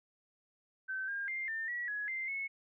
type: tone with pitch steps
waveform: sine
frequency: 1539 / 1611 / 2103 / 1799 / 1930 / 1679 / 2086 / 2194 Hz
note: G6 / G6 / C7 / A6 / B6 / G#6 / C7 / C#7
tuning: -32 / +47 / +8 / +38 / -40 / +18 / -6 / -18 cents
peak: -35 dBFS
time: 0.88-2.48 s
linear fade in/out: 20 ms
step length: 200 ms
effects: none